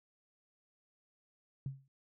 sine tone with exponential decay, 135.5 Hz, C#3, 39 cents flat, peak -33 dBFS, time 1.66-1.88 s, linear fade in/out 2 ms, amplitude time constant 47 ms, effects none

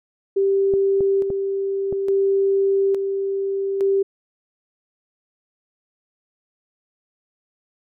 sine tone with tremolo, 392 Hz, G4, in tune, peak -15 dBFS, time 0.36-4.03 s, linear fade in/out 10 ms, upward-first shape square, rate 0.58 Hz, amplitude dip 45%
clicks, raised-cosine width 2 ms, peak -16 dBFS, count 4, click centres 0.738 / 1.007 / 1.303 / 1.926 s
effects none

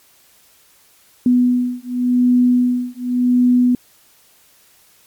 sine beating tone pair, 246.9 / 247.79 Hz, B3 / B3, 0 / +6 cents, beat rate 0.89 Hz, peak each -15 dBFS, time 1.26-3.75 s, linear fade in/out 2 ms, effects white hiss -52 dBFS RMS until 5.06 s + MP3 96 kbps

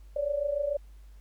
sine tone pair together, 554.2 / 581 Hz, C#5 / D5, -1 / -19 cents, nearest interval minor second, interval 82 cents, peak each -32 / -28 dBFS, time 0.16-0.77 s, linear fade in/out 5 ms, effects added 50 Hz sine -47 dBFS peak until 1.2 s + pink hiss -67 dBFS RMS until 1.2 s

